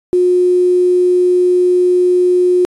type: tone with quantisation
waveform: sine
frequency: 360 Hz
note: F#4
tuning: 47 cents flat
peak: -8 dBFS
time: 0.13-2.65 s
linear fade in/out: 0 ms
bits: 6
effects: resampled to 24000 Hz